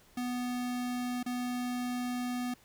square tone with dropouts, 246.9 Hz, B3, in tune, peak -33 dBFS, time 0.17-2.54 s, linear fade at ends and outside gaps 5 ms, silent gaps 1.23-1.261 s, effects pink hiss -62 dBFS RMS until 2.64 s

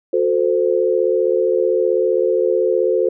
sine tone cluster, 363.6 / 442.5 / 518 Hz, F#4 / A4 / C5, -30 / +10 / -17 cents, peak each -18 dBFS, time 0.13-3.09 s, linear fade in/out 5 ms, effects none

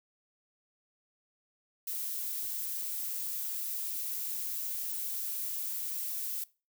violet noise, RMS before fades -36 dBFS, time 1.87-6.44 s, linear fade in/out 5 ms, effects noise-tail reverb RT60 0.3 s tail -21 dB re dry

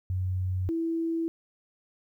sine tone pair in turn, 92.5 / 329.6 Hz, F#2 / E4, 0 / 0 cents, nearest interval octave + minor seventh, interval 2200 cents, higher second, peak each -26 dBFS, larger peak neither, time 0.1-0.69 / 0.69-1.28 s, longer neither, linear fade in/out 0 ms, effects 11-bit

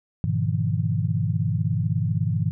sine tone cluster, 101.7 / 121.4 / 153.4 / 169.5 Hz, G#2 / B2 / D#3 / E3, -36 / -29 / -24 / +49 cents, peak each -25 / -26 / -26 / -28 dBFS, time 0.24-2.51 s, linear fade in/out 0 ms, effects none

